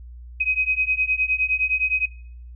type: beating tone pair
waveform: sine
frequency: 2518 / 2527.7 Hz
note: D#7 / D#7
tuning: +20 / +27 cents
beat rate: 9.7 Hz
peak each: -22 / -21 dBFS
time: 0.4-2.06 s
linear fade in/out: 10 ms
effects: noise-tail reverb RT60 0.7 s tail -25 dB re dry + added 60 Hz sine -37 dBFS peak until 2.55 s